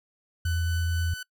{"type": "tone with tremolo", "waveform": "sawtooth", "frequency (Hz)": 1500, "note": "F#6", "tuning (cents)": 23, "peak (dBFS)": -30, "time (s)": [0.45, 1.23], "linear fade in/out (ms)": 5, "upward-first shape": "triangle", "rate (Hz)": 4.1, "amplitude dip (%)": 30}
{"type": "tone with vibrato", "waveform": "sine", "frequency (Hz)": 84.2, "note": "E2", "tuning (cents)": 37, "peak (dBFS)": -24, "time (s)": [0.45, 1.14], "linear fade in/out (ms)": 5, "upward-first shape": "square", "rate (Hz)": 9.3, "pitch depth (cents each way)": 12}
{"effects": ["noise-tail reverb RT60 0.1 s tail -24 dB re dry"]}